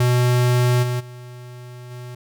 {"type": "tone with level steps", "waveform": "square", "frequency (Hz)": 123.47, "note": "B2", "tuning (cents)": 0, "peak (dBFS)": [-15, -21, -36, -33], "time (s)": [0, 2.15], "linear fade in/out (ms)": 5, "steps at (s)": [0.82, 0.99, 1.9], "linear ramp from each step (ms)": 20, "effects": []}